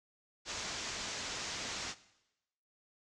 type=low-pass noise; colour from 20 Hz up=white; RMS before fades=-41 dBFS; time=0.45-1.95 s; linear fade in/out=50 ms; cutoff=7000 Hz; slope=48 dB/octave; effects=noise-tail reverb RT60 0.9 s tail -17 dB re dry